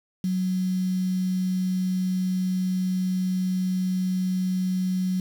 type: tone with quantisation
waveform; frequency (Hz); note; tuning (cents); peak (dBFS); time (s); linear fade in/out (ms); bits
sine; 185; F#3; 0; -22; 0.24-5.2; 2; 7
effects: none